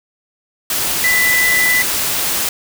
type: tone in noise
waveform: sine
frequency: 1992 Hz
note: B6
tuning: 14 cents sharp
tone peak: -12 dBFS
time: 1.04-1.82 s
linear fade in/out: 2 ms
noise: white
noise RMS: -18 dBFS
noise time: 0.7-2.49 s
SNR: +3 dB
effects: none